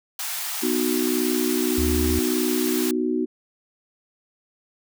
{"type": "high-pass noise", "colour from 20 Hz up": "white", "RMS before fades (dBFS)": -29, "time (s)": [0.19, 2.91], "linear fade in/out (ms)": 2, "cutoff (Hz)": 680, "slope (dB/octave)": 48}
{"type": "chord", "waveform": "sine", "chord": "B major", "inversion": "none", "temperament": "just", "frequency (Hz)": [246.9, 308.7, 370.4], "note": ["B3", "D#4", "F#4"], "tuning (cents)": [0, -14, 2], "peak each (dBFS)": -25, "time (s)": [0.62, 3.26], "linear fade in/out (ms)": 20}
{"type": "tone", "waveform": "triangle", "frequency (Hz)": 76.1, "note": "D#2", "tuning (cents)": -38, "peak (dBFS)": -21, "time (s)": [1.78, 2.19], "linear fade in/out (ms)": 0}
{"effects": []}